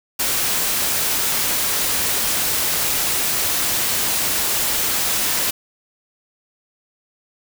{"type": "noise", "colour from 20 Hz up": "white", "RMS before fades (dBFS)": -20, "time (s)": [0.19, 5.51], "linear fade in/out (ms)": 10, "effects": []}